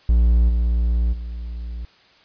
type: tone with level steps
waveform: triangle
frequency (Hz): 58.27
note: A#1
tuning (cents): 0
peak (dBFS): -10 / -14 / -25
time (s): 0.09-1.85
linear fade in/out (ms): 0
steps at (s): 0.48 / 1.12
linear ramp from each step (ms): 20
effects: white hiss -53 dBFS RMS until 2.24 s + resampled to 11025 Hz